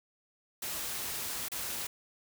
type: noise with dropouts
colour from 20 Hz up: white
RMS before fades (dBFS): -37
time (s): 0.62-1.87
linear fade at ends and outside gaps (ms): 5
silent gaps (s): 1.485-1.517
effects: none